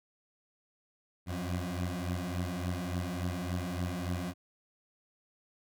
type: beating tone pair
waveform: 20% pulse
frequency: 87.31 / 90.81 Hz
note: F2 / F#2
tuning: 0 / -32 cents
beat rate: 3.5 Hz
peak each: -31 dBFS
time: 1.26-4.34 s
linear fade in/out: 50 ms
effects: none